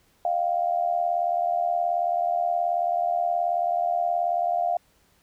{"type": "tone with amplitude modulation", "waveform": "sine", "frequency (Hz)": 698, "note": "F5", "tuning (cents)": -1, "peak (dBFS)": -18, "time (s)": [0.25, 4.77], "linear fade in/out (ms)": 2, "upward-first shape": "sine", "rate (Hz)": 78.7, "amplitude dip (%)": 75, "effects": ["pink hiss -63 dBFS RMS until 5.22 s"]}